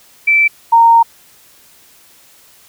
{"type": "tone pair in turn", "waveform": "sine", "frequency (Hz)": [2327, 923.5], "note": ["D7", "A#5"], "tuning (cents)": [-17, -16], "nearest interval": "octave + major third", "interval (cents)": 1599, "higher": "first", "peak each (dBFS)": [-7, -4], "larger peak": "second", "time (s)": [[0.27, 0.48], [0.72, 1.03]], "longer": "second", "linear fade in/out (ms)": 10, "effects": ["white hiss -46 dBFS RMS until 2.68 s"]}